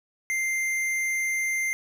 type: tone with tanh clipping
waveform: triangle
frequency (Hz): 2093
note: C7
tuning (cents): 0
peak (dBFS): -26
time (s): 0.3-1.73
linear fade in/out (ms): 0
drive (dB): 18
effects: none